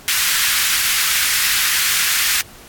pink high-pass noise, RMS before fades -17 dBFS, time 0.08-2.41 s, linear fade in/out 0 ms, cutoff 1500 Hz, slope 24 dB/octave, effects pink hiss -41 dBFS RMS until 2.68 s + AAC 64 kbps

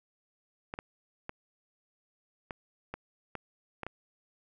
clicks, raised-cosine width 0.5 ms, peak -22 dBFS, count 8, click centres 0.739 / 0.789 / 1.294 / 2.508 / 2.94 / 3.353 / 3.833 / 3.866 s, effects none

